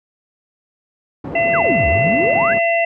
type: band-pass noise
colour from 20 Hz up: pink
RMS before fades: -27 dBFS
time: 1.24-2.59 s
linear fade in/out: 5 ms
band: 140 to 600 Hz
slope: 12 dB/octave
type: harmonic tone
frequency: 675 Hz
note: E5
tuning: 41 cents sharp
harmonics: 1 / 3 / 4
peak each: -15 / -20 / -21 dBFS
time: 1.35-2.85 s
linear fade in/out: 5 ms
type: exponential two-way sweep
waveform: sine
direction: down then up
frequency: 1786 to 65.41 to 1786 Hz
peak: -18 dBFS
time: 1.53-2.54 s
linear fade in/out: 10 ms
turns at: 1.88 s
effects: none